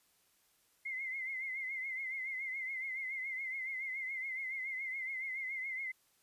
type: tone with vibrato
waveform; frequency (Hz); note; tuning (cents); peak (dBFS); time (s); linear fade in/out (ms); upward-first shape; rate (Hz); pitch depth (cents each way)
sine; 2093; C7; 0; -37; 0.85-5.92; 10; triangle; 7.1; 77
effects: white hiss -72 dBFS RMS until 6.22 s + resampled to 32000 Hz